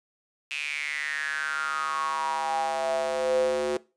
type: tone with high-pass filter sweep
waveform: square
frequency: 73.6 Hz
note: D2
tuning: 4 cents sharp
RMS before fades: -28 dBFS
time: 0.51-3.77 s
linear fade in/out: 0 ms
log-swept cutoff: 2600 to 410 Hz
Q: 8.1
effects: noise-tail reverb RT60 0.3 s tail -21 dB re dry + resampled to 22050 Hz